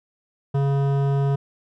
sine tone with hard clipping, 139.1 Hz, C#3, 6 cents sharp, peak -20 dBFS, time 0.54-1.36 s, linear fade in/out 10 ms, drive 14 dB, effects none

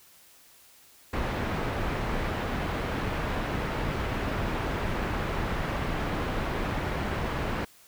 pink low-pass noise, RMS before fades -30 dBFS, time 1.13-7.65 s, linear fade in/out 5 ms, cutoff 2100 Hz, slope 12 dB/octave, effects white hiss -56 dBFS RMS until 7.87 s

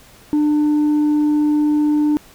sine tone, 298.7 Hz, D4, 29 cents sharp, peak -10 dBFS, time 0.33-2.17 s, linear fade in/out 0 ms, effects tanh soft clip ceiling -12 dBFS + pink hiss -46 dBFS RMS until 2.34 s

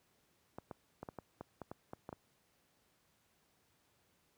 clicks, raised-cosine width 1 ms, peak -30 dBFS, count 11, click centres 0.585 / 0.712 / 1.03 / 1.088 / 1.187 / 1.41 / 1.617 / 1.715 / 1.934 / 2.091 / 2.128 s, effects pink hiss -74 dBFS RMS until 4.37 s + high-pass 80 Hz 12 dB/octave

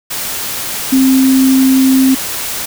sine tone in noise, 263.7 Hz, C4, 14 cents sharp, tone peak -6 dBFS, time 0.92-2.15 s, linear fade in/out 10 ms, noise white, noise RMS -20 dBFS, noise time 0.1-2.66 s, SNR +11 dB, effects none

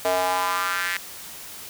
square tone with high-pass filter sweep, 91.7 Hz, F#2, 15 cents flat, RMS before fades -24 dBFS, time 0.05-0.97 s, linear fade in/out 0 ms, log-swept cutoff 590 to 1900 Hz, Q 3.4, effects white hiss -39 dBFS RMS until 1.69 s

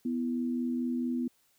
sine tone pair together, 246.9 / 331.4 Hz, B3 / E4, 0 / +9 cents, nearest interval perfect fourth, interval 509 cents, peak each -29 / -37 dBFS, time 0.05-1.28 s, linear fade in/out 5 ms, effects white hiss -69 dBFS RMS until 1.58 s

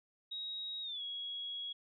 sine tone with pitch glide, 3797 to 3325 Hz, A#7 to G#7, +31 to +1 cents, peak -39 dBFS, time 0.31-1.73 s, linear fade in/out 10 ms, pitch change -230 cents, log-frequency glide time 0.82-1.02 s, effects none

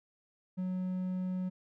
triangle tone, 184.2 Hz, F#3, 7 cents flat, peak -30 dBFS, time 0.57-1.5 s, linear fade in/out 20 ms, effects none

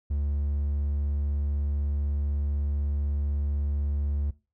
triangle tone, 72 Hz, D2, 34 cents flat, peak -23 dBFS, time 0.1-4.31 s, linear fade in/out 10 ms, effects noise-tail reverb RT60 0.3 s tail -19 dB re dry

